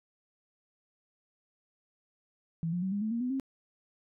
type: tone with pitch steps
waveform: sine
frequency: 164.81 / 176.64 / 189.32 / 202.9 / 217.5 / 233.1 / 249.8 / 267.7 Hz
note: E3 / F3 / F#3 / G#3 / A3 / A#3 / B3 / C4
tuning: 0 / +20 / +40 / -40 / -20 / 0 / +20 / +40 cents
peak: -29 dBFS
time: 2.63-3.398 s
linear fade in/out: 0 ms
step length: 96 ms
effects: none